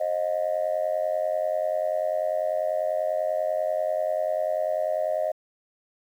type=tone with amplitude modulation; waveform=sine; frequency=622.3 Hz; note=D#5; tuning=in tune; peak=-18 dBFS; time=0-5.32 s; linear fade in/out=10 ms; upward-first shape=sine; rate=90.2 Hz; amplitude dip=95%; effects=tanh soft clip ceiling -16 dBFS + 9-bit